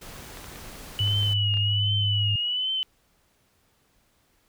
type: noise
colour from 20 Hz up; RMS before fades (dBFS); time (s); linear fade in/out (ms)
pink; -42; 0.01-1.34; 10
type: clicks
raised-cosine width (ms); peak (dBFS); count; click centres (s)
0.3; -26; 7; 0.372 / 0.443 / 0.559 / 1.076 / 1.23 / 1.54 / 1.572
type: tone with vibrato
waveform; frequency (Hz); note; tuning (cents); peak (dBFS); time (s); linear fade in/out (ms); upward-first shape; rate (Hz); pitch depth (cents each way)
sine; 2960; F#7; 0; -24; 0.99-2.83; 0; triangle; 1.3; 81
type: tone with pitch glide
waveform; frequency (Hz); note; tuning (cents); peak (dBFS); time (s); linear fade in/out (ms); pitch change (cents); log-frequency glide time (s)
sine; 102.8 to 103.46; G#2 to G#2; -17 to -6; -23; 1-2.36; 5; +11; 1.61-1.9
effects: pink hiss -66 dBFS RMS until 4.48 s